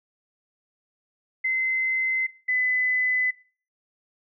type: tone pair in turn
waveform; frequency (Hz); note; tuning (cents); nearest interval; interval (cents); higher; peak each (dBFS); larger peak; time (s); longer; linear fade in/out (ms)
sine; 2058 / 2009; C7 / B6; -29 / +29; unison; 42; first; -21; neither; 1.44-2.27 / 2.48-3.31; neither; 10
effects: noise-tail reverb RT60 0.4 s tail -18 dB re dry